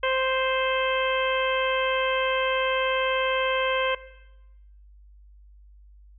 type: harmonic tone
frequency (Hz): 523.3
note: C5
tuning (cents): 0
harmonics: 1 / 2 / 3 / 4 / 5 / 6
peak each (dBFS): -25 / -28 / -30 / -31 / -32 / -33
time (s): 0.03-3.95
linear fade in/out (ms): 5
effects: noise-tail reverb RT60 1.0 s tail -18 dB re dry + added 50 Hz sine -48 dBFS peak until 6.18 s